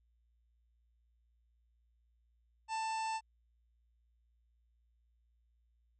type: harmonic tone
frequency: 887 Hz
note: A5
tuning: 14 cents sharp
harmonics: 1 / 2 / 3 / 4 / 5 / 6 / 7 / 8 / 9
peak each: -35 / -51 / -46 / -58 / -53 / -53 / -58 / -62 / -53 dBFS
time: 2.68-3.21 s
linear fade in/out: 50 ms
effects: added 58 Hz sine -70 dBFS peak until 5.99 s